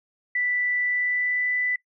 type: tone with pitch glide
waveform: sine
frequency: 1975.5 to 1989.2 Hz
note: B6 to B6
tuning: 0 to +12 cents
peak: -22 dBFS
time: 0.35-1.76 s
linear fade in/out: 5 ms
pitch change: +12 cents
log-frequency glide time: 0.81-1.51 s
effects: noise-tail reverb RT60 0.1 s tail -20 dB re dry